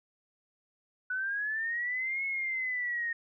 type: linear two-way sweep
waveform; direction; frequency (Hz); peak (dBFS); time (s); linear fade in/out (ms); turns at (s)
sine; up then down; 1480 to 2190 to 1846; -30; 1.1-3.13; 5; 2.25
effects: none